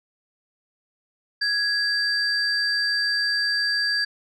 sine tone pair together, 1661.2 / 4693 Hz, G#6 / D8, 0 / -2 cents, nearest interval octave + tritone, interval 1798 cents, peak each -22 dBFS, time 1.41-4.05 s, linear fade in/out 10 ms, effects tanh soft clip ceiling -15 dBFS

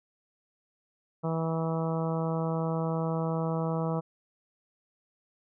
harmonic tone, 162.7 Hz, E3, 22 cents flat, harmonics 1 / 2 / 3 / 4 / 5 / 6 / 7 / 8, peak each -29 / -38 / -34 / -37 / -40 / -41 / -42 / -44 dBFS, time 1.23-4.01 s, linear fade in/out 20 ms, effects none

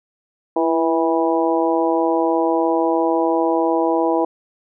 harmonic tone with a mistuned harmonic, 163.1 Hz, E3, 18 cents flat, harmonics 2 / 3 / 4 / 5 / 6, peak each -19 / -21 / -22 / -23 / -24 dBFS, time 0.56-4.25 s, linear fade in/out 5 ms, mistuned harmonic 2, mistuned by +35 cents, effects none

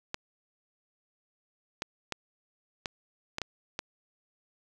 clicks, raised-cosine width 0.2 ms, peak -15 dBFS, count 7, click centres 0.144 / 1.821 / 2.123 / 2.858 / 3.384 / 3.417 / 3.791 s, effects none

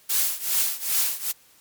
blue noise with tremolo, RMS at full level -20 dBFS, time 0.09-1.32 s, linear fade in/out 10 ms, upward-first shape triangle, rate 2.5 Hz, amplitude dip 90%, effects white hiss -56 dBFS RMS until 1.6 s + MP3 96 kbps

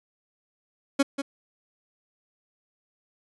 30% pulse tone with echo, 277.2 Hz, C#4, in tune, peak -15 dBFS, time 0.99-1.03 s, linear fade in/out 10 ms, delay 190 ms, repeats 1, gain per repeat -9 dB, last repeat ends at 1.22 s, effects resampled to 24000 Hz

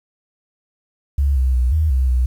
sine tone with pitch steps, 69.9 / 64.6 / 62 / 78.2 / 65 / 62.5 Hz, C#2 / C2 / B1 / D#2 / C2 / B1, +15 / -21 / +7 / +9 / -11 / +21 cents, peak -13 dBFS, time 1.18-2.26 s, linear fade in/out 5 ms, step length 180 ms, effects 8-bit

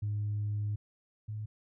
sine tone pair in turn, 104.2 / 107.07 Hz, G#2 / A2, +6 / -47 cents, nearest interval unison, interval 47 cents, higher second, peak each -29 / -35 dBFS, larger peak first, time 0.02-0.76 / 1.28-1.46 s, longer first, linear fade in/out 10 ms, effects tanh soft clip ceiling -27 dBFS

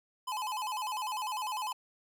square tone with vibrato, 932.3 Hz, A#5, in tune, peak -34 dBFS, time 0.27-1.73 s, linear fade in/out 10 ms, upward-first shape square, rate 10 Hz, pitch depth 150 cents each way, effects none

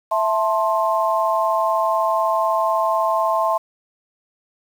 sine chord, A minor, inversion second, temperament just, 660 / 880 / 1056 Hz, E5 / A5 / C6, +2 / 0 / +16 cents, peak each -20 / -22 / -20 dBFS, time 0.11-3.58 s, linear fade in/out 10 ms, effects 7-bit

